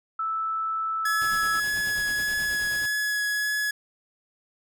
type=tone; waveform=sine; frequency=1315 Hz; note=E6; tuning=5 cents flat; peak=-25 dBFS; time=0.19-1.6 s; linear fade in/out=5 ms
type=tone with vibrato; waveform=45% pulse; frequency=1687 Hz; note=G#6; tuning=27 cents sharp; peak=-24 dBFS; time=1.05-3.71 s; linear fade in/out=5 ms; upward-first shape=triangle; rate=1.7 Hz; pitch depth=10 cents each way
type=noise with tremolo; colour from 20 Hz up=pink; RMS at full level=-40 dBFS; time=1.21-2.86 s; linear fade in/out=5 ms; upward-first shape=sine; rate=9.3 Hz; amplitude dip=50%
effects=none